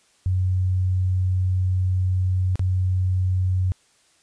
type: tone with dropouts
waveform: sine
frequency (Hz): 92.5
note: F#2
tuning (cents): 0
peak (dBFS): -18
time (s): 0.26-3.72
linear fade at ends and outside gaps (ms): 0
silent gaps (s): 2.556-2.594
effects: white hiss -60 dBFS RMS until 4.22 s + resampled to 22050 Hz